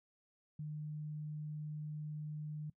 sine tone, 151.5 Hz, D#3, 46 cents flat, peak -40 dBFS, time 0.59-2.7 s, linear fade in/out 5 ms, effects noise-tail reverb RT60 0.1 s tail -21 dB re dry

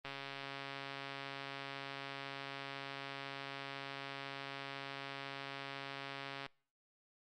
click train, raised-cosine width 0.3 ms, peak -28 dBFS, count 886, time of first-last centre 0.05-6.463 s, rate 138 Hz, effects noise-tail reverb RT60 0.5 s tail -26 dB re dry + Opus 32 kbps

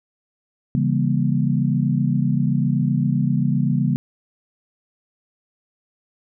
sine chord, C# diminished seventh, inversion none, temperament just, 138.59 / 166.31 / 199.57 / 239.5 Hz, C#3 / E3 / G3 / Bb3, 0 / +16 / +31 / +47 cents, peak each -20 / -23 / -23 / -23 dBFS, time 0.75-3.96 s, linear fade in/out 0 ms, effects none

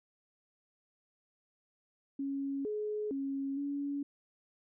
sine tone with pitch steps, 276.2 / 422.9 / 274.1 / 283.4 Hz, C#4 / G#4 / C#4 / C#4, -6 / +31 / -19 / +38 cents, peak -33 dBFS, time 2.19-4.03 s, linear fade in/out 5 ms, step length 460 ms, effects none

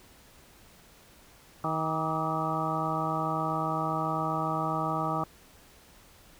harmonic tone with a mistuned harmonic, 158.6 Hz, D#3, 33 cents sharp, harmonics 1 / 2 / 3 / 4 / 5 / 6 / 7 / 8, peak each -34 / -36 / -41 / -36 / -34 / -38 / -33 / -36 dBFS, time 1.64-5.24 s, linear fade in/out 2 ms, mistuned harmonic 7, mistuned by +78 cents, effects pink hiss -56 dBFS RMS until 6.39 s

